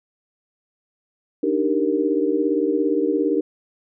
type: chord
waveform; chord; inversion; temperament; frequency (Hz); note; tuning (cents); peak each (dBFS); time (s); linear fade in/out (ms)
sine; Eb major seventh; third; equal; 293.7 / 311.1 / 392 / 466.2; D4 / Eb4 / G4 / Bb4; 0 / 0 / 0 / 0; -23; 1.43-3.41; 5
effects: none